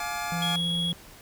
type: chord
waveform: 25% pulse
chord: D diminished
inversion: first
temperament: just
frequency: 704.8 / 845.8 / 1174.7 Hz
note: F5 / Ab5 / D6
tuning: +16 / +31 / 0 cents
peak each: -30 / -30 / -32 dBFS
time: 0-0.56 s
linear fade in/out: 2 ms
type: tone with vibrato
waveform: triangle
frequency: 170 Hz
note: F3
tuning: 46 cents flat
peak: -27 dBFS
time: 0.32-0.93 s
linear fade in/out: 0 ms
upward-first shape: sine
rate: 9.5 Hz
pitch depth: 9 cents each way
type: tone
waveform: triangle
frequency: 3328 Hz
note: G#7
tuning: 3 cents sharp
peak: -25 dBFS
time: 0.42-0.92 s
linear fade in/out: 2 ms
effects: pink hiss -49 dBFS RMS until 1.21 s